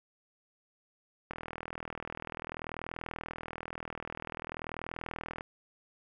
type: click train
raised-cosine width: 0.5 ms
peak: -23 dBFS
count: 167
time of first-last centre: 1.31-5.409 s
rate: 40.5 Hz
effects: none